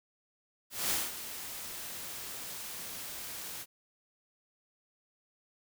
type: noise with ADSR envelope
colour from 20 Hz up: white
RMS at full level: -30 dBFS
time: 0.7-3.66 s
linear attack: 210 ms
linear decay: 200 ms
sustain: -12 dB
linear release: 47 ms
effects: none